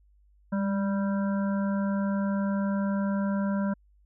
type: harmonic tone with a mistuned harmonic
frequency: 196 Hz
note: G3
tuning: in tune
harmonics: 1 / 3 / 5 / 7 / 8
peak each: -25 / -35 / -39 / -42 / -43 dBFS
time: 0.52-3.74 s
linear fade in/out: 10 ms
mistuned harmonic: 1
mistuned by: +34 cents
effects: added 50 Hz sine -58 dBFS peak until 4.05 s